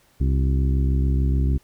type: harmonic tone with a mistuned harmonic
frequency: 66.8 Hz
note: C2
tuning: 36 cents sharp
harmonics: 1 / 2 / 3 / 4 / 5 / 6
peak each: -18 / -24 / -32 / -31 / -37 / -39 dBFS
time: 0.2-1.58 s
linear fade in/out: 10 ms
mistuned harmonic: 6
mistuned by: -70 cents
effects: pink hiss -59 dBFS RMS until 1.63 s